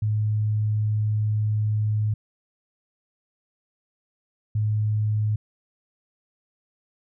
sine tone pair in turn, 106.8 / 106.8 Hz, G#2 / G#2, +49 / +49 cents, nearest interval unison, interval 0 cents, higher neither, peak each -20 dBFS, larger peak neither, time 0.02-2.14 / 4.55-5.36 s, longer first, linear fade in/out 5 ms, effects none

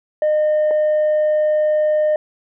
sine tone pair in turn, 610 / 610 Hz, D#5 / D#5, -34 / -34 cents, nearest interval unison, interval 0 cents, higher neither, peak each -11 dBFS, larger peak neither, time 0.22-0.71 / 0.71-2.16 s, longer second, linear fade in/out 2 ms, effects tanh soft clip ceiling -12 dBFS

